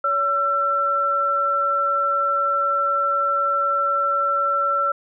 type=tone pair together; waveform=sine; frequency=565.1 / 1344 Hz; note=C#5 / E6; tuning=+33 / +33 cents; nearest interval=octave + minor third; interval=1500 cents; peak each=-26 / -18 dBFS; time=0.04-4.92 s; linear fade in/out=5 ms; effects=none